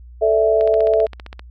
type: chord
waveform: sine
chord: A suspended fourth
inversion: none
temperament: equal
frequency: 440 / 587.3 / 659.3 Hz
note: A4 / D5 / E5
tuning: 0 / 0 / 0 cents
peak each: -16 / -21 / -15 dBFS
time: 0.21-1.07 s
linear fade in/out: 20 ms
type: click train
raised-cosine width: 0.3 ms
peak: -18 dBFS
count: 13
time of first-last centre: 0.61-1.394 s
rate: 15.3 Hz
effects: added 60 Hz sine -37 dBFS peak until 1.5 s

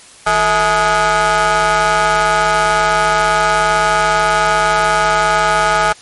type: ring-modulated tone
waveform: 25% pulse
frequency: 202 Hz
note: G#3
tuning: 48 cents flat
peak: -4 dBFS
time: 0.26-5.93 s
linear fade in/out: 10 ms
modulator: 1050 Hz
effects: white hiss -40 dBFS RMS until 6.01 s + MP3 48 kbps

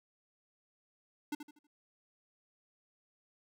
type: tone with echo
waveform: square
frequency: 296.4 Hz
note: D4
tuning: 16 cents sharp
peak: -35 dBFS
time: 1.32-1.35 s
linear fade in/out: 5 ms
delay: 80 ms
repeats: 4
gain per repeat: -9 dB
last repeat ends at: 1.67 s
effects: none

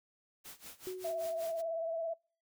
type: noise with tremolo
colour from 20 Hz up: white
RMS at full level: -48 dBFS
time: 0.44-1.62 s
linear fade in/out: 20 ms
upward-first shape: sine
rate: 5.2 Hz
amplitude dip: 90%
type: tone with exponential decay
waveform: sine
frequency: 370 Hz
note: F#4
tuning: in tune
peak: -36 dBFS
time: 0.87-1.84 s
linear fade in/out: 0 ms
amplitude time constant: 210 ms
type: tone with vibrato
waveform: sine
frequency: 659.3 Hz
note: E5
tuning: in tune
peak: -33 dBFS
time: 1.04-2.14 s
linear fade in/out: 10 ms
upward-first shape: triangle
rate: 18 Hz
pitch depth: 40 cents each way
effects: noise-tail reverb RT60 0.4 s tail -26 dB re dry

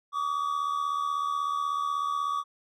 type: tone pair together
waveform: triangle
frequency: 1141.7 / 1218 Hz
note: D6 / D#6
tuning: -49 / -37 cents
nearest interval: minor second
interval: 112 cents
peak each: -26 / -31 dBFS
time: 0.12-2.44 s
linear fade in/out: 50 ms
effects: none

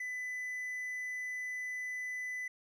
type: tone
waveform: triangle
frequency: 2000 Hz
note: B6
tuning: 21 cents sharp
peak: -35 dBFS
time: 0-2.48 s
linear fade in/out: 5 ms
effects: none

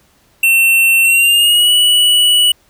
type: tone with pitch glide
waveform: square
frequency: 2700 to 2944 Hz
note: E7 to F#7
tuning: +41 to -9 cents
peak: -8 dBFS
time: 0.43-2.52 s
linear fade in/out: 5 ms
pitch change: +150 cents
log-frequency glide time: 1.03-1.71 s
effects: pink hiss -53 dBFS RMS until 2.69 s

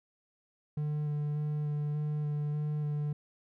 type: tone with vibrato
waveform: triangle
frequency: 148.9 Hz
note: D3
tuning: 24 cents sharp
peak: -28 dBFS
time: 0.77-3.13 s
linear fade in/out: 5 ms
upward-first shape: square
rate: 1.7 Hz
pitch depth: 11 cents each way
effects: none

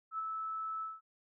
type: tone with ADSR envelope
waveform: sine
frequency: 1308 Hz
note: E6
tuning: 14 cents flat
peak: -33 dBFS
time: 0.11-1.01 s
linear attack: 75 ms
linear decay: 21 ms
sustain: -3 dB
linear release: 190 ms
effects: none

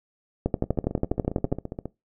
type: two click trains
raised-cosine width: 2 ms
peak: -18 / -9 dBFS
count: 19 / 14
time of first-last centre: 0.64-1.856 / 0.46-1.526 s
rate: 14.8 / 12.2 Hz
effects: noise-tail reverb RT60 0.2 s tail -20 dB re dry

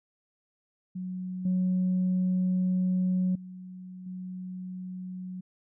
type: tone with level steps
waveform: sine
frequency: 183.8 Hz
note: F#3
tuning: 11 cents flat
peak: -32 / -22 / -40 / -35 dBFS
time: 0.95-5.41 s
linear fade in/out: 10 ms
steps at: 1.45 / 3.35 / 4.06 s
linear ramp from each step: 5 ms
effects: tanh soft clip ceiling -20 dBFS

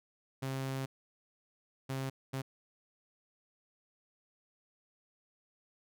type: tone bursts at uneven times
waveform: sawtooth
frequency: 133.7 Hz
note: C3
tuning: 38 cents sharp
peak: -31 dBFS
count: 3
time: 0.42-0.86 / 1.89-2.1 / 2.33-2.42 s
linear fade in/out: 10 ms
effects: none

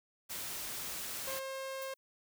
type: noise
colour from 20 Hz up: white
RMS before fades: -41 dBFS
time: 0.29-1.4 s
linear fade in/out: 20 ms
type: tone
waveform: sawtooth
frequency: 534 Hz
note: C5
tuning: 35 cents sharp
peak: -35 dBFS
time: 1.27-1.94 s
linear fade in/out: 5 ms
type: noise with exponential decay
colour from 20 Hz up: violet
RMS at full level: -44 dBFS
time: 1.82-1.97 s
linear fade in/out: 0 ms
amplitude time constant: 31 ms
effects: none

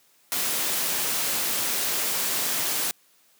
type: noise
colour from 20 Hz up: white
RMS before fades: -26 dBFS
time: 0.32-2.91 s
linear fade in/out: 0 ms
effects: white hiss -61 dBFS RMS until 3.39 s + high-pass 150 Hz 12 dB/octave

